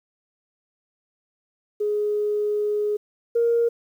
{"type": "tone pair in turn", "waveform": "sine", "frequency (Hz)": [417.8, 467.9], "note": ["G#4", "A#4"], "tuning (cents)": [10, 6], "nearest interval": "major second", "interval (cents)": 196, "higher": "second", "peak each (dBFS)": [-20, -16], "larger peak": "second", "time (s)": [[1.8, 2.97], [3.35, 3.69]], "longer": "first", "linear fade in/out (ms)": 10, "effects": ["tanh soft clip ceiling -12 dBFS", "9-bit"]}